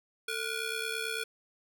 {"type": "ring-modulated tone", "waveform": "15% pulse", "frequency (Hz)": 961, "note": "B5", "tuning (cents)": -48, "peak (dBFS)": -23, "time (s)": [0.28, 1.24], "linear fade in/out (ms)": 5, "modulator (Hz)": 515, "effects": []}